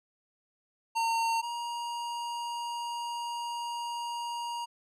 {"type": "tone pair in turn", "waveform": "square", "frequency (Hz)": [914, 945.7], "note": ["A#5", "A#5"], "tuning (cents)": [-34, 25], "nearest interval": "minor second", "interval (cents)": 59, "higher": "second", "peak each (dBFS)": [-27, -34], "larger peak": "first", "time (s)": [[0.95, 1.42], [1.42, 4.66]], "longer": "second", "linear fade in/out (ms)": 20, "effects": ["low-pass 9000 Hz 12 dB/octave"]}